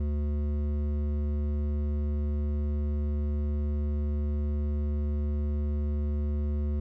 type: tone with hard clipping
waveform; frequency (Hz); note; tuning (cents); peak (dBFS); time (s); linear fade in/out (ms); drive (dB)
sine; 73.42; D2; 0; -28; 0-6.8; 5; 11
effects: none